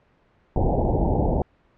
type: low-pass noise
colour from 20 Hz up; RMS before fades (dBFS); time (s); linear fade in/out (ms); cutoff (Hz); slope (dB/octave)
pink; -21; 0.56-1.42; 2; 880; 96
effects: pink hiss -61 dBFS RMS until 1.77 s + low-pass 2000 Hz 12 dB/octave